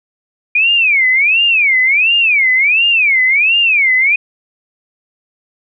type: tone with vibrato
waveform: sine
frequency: 2383 Hz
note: D7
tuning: 25 cents sharp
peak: -8 dBFS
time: 0.55-4.16 s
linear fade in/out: 5 ms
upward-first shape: sine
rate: 1.4 Hz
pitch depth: 290 cents each way
effects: none